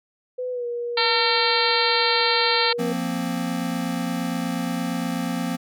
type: tone with pitch glide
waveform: sine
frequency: 502 to 477.7 Hz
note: B4 to A#4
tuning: +28 to +42 cents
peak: -25 dBFS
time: 0.38-2.93 s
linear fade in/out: 10 ms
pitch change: -86 cents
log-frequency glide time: 0.51-0.66 s
type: harmonic tone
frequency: 454.8 Hz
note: A#4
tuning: 43 cents flat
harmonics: 2 / 3 / 4 / 5 / 6 / 7 / 8 / 9 / 10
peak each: -25 / -27 / -28 / -27 / -30 / -29 / -30 / -24 / -28 dBFS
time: 0.97-2.73 s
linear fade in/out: 5 ms
type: chord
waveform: square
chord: F suspended fourth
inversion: none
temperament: equal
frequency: 174.61 / 233.1 / 261.6 Hz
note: F3 / Bb3 / C4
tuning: 0 / 0 / 0 cents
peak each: -29 dBFS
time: 2.78-5.57 s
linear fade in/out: 20 ms
effects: none

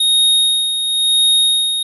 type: tone with tremolo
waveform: square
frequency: 3729 Hz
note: A#7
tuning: in tune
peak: -10 dBFS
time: 0-1.83 s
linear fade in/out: 5 ms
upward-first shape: sine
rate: 0.96 Hz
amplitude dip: 55%
effects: resampled to 32000 Hz

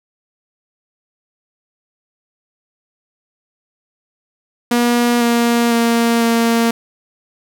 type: tone with pitch steps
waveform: sawtooth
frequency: 239.7 / 235.8 / 232.8 / 231.1 Hz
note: A#3 / A#3 / A#3 / A#3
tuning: +48 / +20 / -2 / -15 cents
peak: -8 dBFS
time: 4.71-6.71 s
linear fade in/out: 5 ms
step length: 500 ms
effects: none

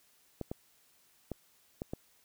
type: clicks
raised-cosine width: 2 ms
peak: -23 dBFS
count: 5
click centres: 0.413 / 0.515 / 1.317 / 1.819 / 1.935 s
effects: white hiss -67 dBFS RMS until 2.24 s

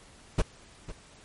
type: noise with echo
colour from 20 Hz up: brown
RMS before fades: -19 dBFS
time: 0.38-0.42 s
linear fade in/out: 10 ms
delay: 500 ms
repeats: 1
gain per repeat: -15 dB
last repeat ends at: 0.92 s
effects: pink hiss -54 dBFS RMS until 1.24 s + MP3 48 kbps

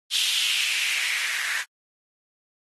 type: noise with band-pass filter sweep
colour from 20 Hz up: blue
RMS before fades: -26 dBFS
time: 0.1-1.65 s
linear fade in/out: 50 ms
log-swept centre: 3400 to 1700 Hz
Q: 3.9
effects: AAC 32 kbps

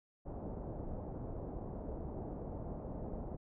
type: low-pass noise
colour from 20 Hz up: pink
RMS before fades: -43 dBFS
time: 0.25-3.37 s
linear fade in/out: 20 ms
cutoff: 750 Hz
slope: 24 dB/octave
effects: none

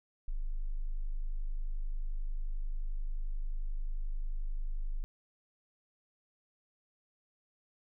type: tone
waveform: sine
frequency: 25.66 Hz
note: G#0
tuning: 20 cents flat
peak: -31 dBFS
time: 0.28-5.04 s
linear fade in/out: 0 ms
effects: none

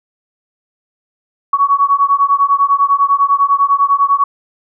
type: beating tone pair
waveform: sine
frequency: 1116 / 1126 Hz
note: C#6 / C#6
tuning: +11 / +27 cents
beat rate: 10 Hz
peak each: -12 dBFS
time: 1.53-4.24 s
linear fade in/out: 5 ms
effects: none

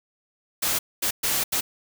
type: noise bursts at uneven times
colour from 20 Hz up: white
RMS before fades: -24 dBFS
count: 4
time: 0.62-0.79 / 1.02-1.11 / 1.23-1.44 / 1.52-1.61 s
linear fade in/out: 10 ms
effects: none

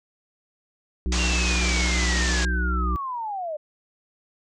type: harmonic tone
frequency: 61.74 Hz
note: B1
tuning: in tune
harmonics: 1 / 3 / 5 / 6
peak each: -22 / -32 / -36 / -38 dBFS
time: 1.06-2.96 s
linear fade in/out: 0 ms
type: low-pass noise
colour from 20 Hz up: white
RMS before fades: -28 dBFS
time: 1.12-2.45 s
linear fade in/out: 2 ms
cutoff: 7200 Hz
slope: 48 dB/octave
type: linear sweep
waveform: sine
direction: down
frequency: 2794 to 586 Hz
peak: -27 dBFS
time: 1.18-3.57 s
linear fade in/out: 10 ms
effects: none

